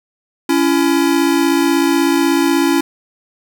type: tone pair together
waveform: square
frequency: 280 / 336.3 Hz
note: C#4 / E4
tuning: +18 / +35 cents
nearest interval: minor third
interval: 317 cents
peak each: -15 dBFS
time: 0.49-2.81 s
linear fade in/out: 5 ms
effects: 8-bit